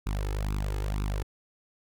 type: tone with flanger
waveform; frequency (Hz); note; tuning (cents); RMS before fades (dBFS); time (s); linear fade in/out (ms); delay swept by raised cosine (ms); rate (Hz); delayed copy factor
sawtooth; 50.5; G#1; -48; -30; 0.06-1.23; 10; 0.78 to 2.38; 2.1; +0.9
effects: none